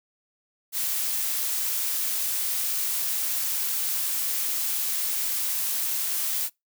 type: noise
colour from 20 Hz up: blue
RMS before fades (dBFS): -27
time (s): 0.72-6.5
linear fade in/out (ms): 50
effects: noise-tail reverb RT60 0.2 s tail -26 dB re dry